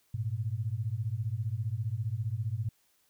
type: beating tone pair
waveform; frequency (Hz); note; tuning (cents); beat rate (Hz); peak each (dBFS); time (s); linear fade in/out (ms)
sine; 103 / 118; G#2 / A#2; -14 / +22; 15; -33 / -33; 0.14-2.69; 5
effects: white hiss -70 dBFS RMS until 3.09 s